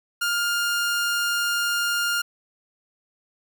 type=tone; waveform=sawtooth; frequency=1408 Hz; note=F6; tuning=14 cents sharp; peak=-18 dBFS; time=0.21-2.22 s; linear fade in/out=10 ms; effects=none